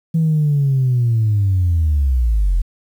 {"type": "linear sweep", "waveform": "sine", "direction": "down", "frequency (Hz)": [164.81, 40.07], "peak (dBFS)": -11, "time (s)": [0.14, 2.62], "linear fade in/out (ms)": 10, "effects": ["tanh soft clip ceiling -9 dBFS", "8-bit"]}